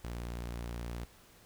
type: tone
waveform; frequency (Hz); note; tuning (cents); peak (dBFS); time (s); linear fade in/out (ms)
sawtooth; 58.9; A#1; +19; -34; 0.04-1.05; 5
effects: pink hiss -60 dBFS RMS until 1.45 s